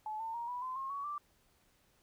sine tone with pitch steps, 860 / 899.1 / 940 / 982.8 / 1027.5 / 1074.2 / 1123 / 1174.1 Hz, A5 / A5 / A#5 / B5 / C6 / C6 / C#6 / D6, -40 / +37 / +14 / -9 / -32 / +45 / +22 / -1 cents, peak -37 dBFS, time 0.06-1.18 s, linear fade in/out 2 ms, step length 140 ms, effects pink hiss -71 dBFS RMS until 2.02 s

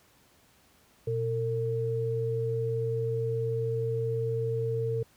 sine tone pair together, 120 / 453.1 Hz, B2 / A#4, -49 / -49 cents, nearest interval octave + major seventh, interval 2300 cents, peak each -30 / -29 dBFS, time 1.07-5.03 s, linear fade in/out 5 ms, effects pink hiss -62 dBFS RMS until 5.16 s + high-pass 60 Hz 12 dB/octave

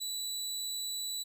25% pulse tone, 3951 Hz, B7, in tune, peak -31 dBFS, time 0-1.24 s, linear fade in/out 20 ms, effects none

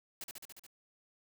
white noise with echo, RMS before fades -43 dBFS, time 0.21-0.24 s, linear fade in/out 2 ms, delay 71 ms, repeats 6, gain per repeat -2 dB, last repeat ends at 0.666 s, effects none

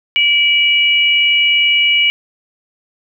sine tone pair together, 2315 / 2913 Hz, D7 / F#7, -25 / -28 cents, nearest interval major third, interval 397 cents, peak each -12 dBFS, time 0.16-2.1 s, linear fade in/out 0 ms, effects none

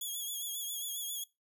5% pulse tone with vibrato, 3351 Hz, G#7, 15 cents sharp, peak -29 dBFS, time 0.01-1.24 s, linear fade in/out 5 ms, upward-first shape triangle, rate 7.4 Hz, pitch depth 65 cents each way, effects noise-tail reverb RT60 0.2 s tail -20 dB re dry

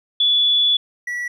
sine / triangle tone pair in turn, 3435 / 1944.5 Hz, A7 / B6, -42 / -27 cents, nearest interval minor seventh, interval 985 cents, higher first, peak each -13 / -21 dBFS, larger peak first, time 0.2-0.77 / 1.07-1.28 s, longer first, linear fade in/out 5 ms, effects none

